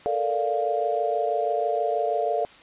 sine chord, Bb major seventh, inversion third, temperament equal, 440 / 466.2 / 587.3 / 698.5 Hz, A4 / Bb4 / D5 / F5, 0 / 0 / 0 / 0 cents, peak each -28 / -31 / -28 / -25 dBFS, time 0.06-2.45 s, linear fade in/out 0 ms, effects white hiss -49 dBFS RMS until 2.62 s + resampled to 8000 Hz

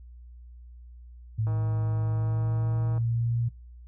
sine tone with pitch glide, 110 to 117.9 Hz, A2 to A#2, 0 to +20 cents, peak -24 dBFS, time 1.38-3.49 s, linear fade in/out 10 ms, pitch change +120 cents, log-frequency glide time 2.02-3.38 s
click train, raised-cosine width 1 ms, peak -29 dBFS, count 241, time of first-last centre 1.47-2.979 s, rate 159 Hz
effects noise-tail reverb RT60 0.3 s tail -20 dB re dry + added 60 Hz sine -44 dBFS peak until 3.87 s

